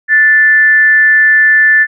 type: tone with frequency modulation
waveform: sine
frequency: 1760 Hz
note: A6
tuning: in tune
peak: -4 dBFS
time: 0.08-1.87 s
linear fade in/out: 50 ms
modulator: 303 Hz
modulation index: 0.26
effects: none